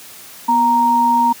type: tone pair together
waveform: sine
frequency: 244.3 / 932.3 Hz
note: B3 / A#5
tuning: -19 / 0 cents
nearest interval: octave + major seventh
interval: 2319 cents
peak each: -20 / -11 dBFS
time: 0.48-1.33 s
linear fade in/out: 10 ms
effects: white hiss -38 dBFS RMS until 1.4 s + high-pass 100 Hz 12 dB/octave